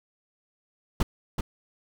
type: noise with echo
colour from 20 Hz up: brown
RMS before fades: -20 dBFS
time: 1-1.03 s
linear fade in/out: 5 ms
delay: 380 ms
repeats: 1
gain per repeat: -6 dB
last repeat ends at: 1.41 s
effects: none